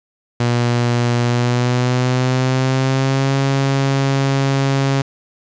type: tone with pitch glide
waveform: sawtooth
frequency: 120.3 to 136.6 Hz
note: B2 to C#3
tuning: -45 to -25 cents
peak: -10 dBFS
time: 0.4-5.02 s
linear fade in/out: 5 ms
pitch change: +220 cents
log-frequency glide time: 1.24-3.36 s
effects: resampled to 16000 Hz + 7-bit